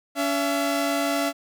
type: tone pair together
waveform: sawtooth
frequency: 283.2 / 672.3 Hz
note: C#4 / E5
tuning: +37 / +34 cents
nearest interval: octave + minor third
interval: 1497 cents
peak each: -21 dBFS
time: 0.15-1.33 s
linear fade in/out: 50 ms
effects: none